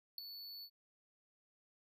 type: tone with ADSR envelope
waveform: square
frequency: 4450 Hz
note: C#8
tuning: 6 cents sharp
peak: -36 dBFS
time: 0.18-0.7 s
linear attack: 3 ms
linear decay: 4 ms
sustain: -12 dB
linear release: 66 ms
effects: none